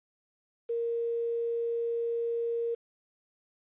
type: tone with quantisation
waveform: sine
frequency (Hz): 466.2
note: A#4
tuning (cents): 0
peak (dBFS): -28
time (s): 0.69-2.75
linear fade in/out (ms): 10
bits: 9
effects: resampled to 8000 Hz